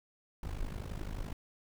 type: noise with amplitude modulation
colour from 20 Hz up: brown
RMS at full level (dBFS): -35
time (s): 0.43-1.33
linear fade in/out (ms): 2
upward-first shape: sine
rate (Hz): 51.8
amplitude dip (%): 85
effects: none